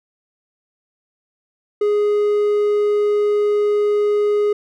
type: tone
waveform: triangle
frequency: 415.3 Hz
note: G#4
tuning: in tune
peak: -12 dBFS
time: 1.81-4.53 s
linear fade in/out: 5 ms
effects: none